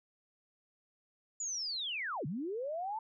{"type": "linear two-way sweep", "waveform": "sine", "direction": "down then up", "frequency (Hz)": [7030, 128.7, 902], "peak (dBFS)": -35, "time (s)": [1.4, 2.99], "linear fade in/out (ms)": 5, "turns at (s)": 2.26, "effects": []}